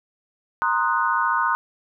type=chord; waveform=sine; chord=C half-diminished seventh; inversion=third; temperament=equal; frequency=932.3 / 1046.5 / 1244.5 / 1480 Hz; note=Bb5 / C6 / Eb6 / Gb6; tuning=0 / 0 / 0 / 0 cents; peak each=-24 dBFS; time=0.62-1.55 s; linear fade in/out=0 ms; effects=none